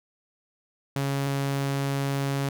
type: tone pair in turn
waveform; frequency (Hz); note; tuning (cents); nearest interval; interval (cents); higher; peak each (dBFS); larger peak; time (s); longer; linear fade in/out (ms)
sawtooth; 138.59 / 138.59; C#3 / C#3; 0 / 0; unison; 0; neither; -21; neither; 0.96-1.27 / 1.27-2.49; second; 2
effects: none